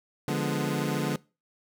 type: chord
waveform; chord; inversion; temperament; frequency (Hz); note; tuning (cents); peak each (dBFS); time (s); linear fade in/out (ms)
25% pulse; D diminished seventh; none; equal; 146.83 / 174.61 / 207.7 / 246.9; D3 / F3 / Ab3 / Cb4; 0 / 0 / 0 / 0; -26 / -30 / -29 / -30; 0.28-1.16; 2
effects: noise-tail reverb RT60 0.3 s tail -22 dB re dry